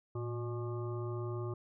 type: harmonic tone with a mistuned harmonic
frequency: 120.4 Hz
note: B2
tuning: 44 cents flat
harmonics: 1 / 3 / 5 / 7 / 9 / 10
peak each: -37 / -40 / -50 / -54 / -51 / -51 dBFS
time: 0.15-1.54 s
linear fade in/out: 5 ms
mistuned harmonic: 1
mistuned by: -88 cents
effects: none